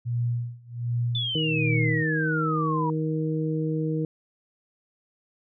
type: tone with tremolo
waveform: sine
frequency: 119.5 Hz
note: A#2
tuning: 43 cents sharp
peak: -22 dBFS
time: 0.05-2.04 s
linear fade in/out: 20 ms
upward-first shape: sine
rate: 1.3 Hz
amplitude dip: 95%
type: exponential sweep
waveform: sine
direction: down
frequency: 3533 to 947 Hz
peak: -26 dBFS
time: 1.15-2.9 s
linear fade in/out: 2 ms
type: harmonic tone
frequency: 157.2 Hz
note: D#3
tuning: 18 cents sharp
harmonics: 1 / 2 / 3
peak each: -26 / -29 / -31 dBFS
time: 1.35-4.05 s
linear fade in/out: 2 ms
effects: none